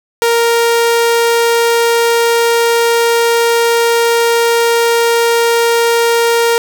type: tone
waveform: sawtooth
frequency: 466.2 Hz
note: A#4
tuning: in tune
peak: -5 dBFS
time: 0.22-6.58 s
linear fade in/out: 0 ms
effects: none